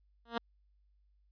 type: tone with exponential growth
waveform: 10% pulse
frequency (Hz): 233.1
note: A#3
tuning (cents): 0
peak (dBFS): -21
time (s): 0.25-0.38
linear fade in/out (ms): 5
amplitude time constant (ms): 28
effects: added 50 Hz sine -66 dBFS peak until 1.31 s + resampled to 11025 Hz